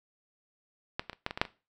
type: clicks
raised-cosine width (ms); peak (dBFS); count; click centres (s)
0.3; -14 / -21 / -28 / -14 / -20 / -19 / -7 / -26; 8; 0.995 / 1.097 / 1.131 / 1.264 / 1.309 / 1.375 / 1.415 / 1.452
effects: noise-tail reverb RT60 0.3 s tail -19 dB re dry